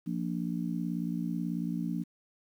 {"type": "harmonic tone", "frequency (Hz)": 58.27, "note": "A#1", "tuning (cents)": 0, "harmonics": [3, 4, 5], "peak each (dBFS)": [-33, -35, -37], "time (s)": [0.06, 2.04], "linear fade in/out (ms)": 20, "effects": ["10-bit"]}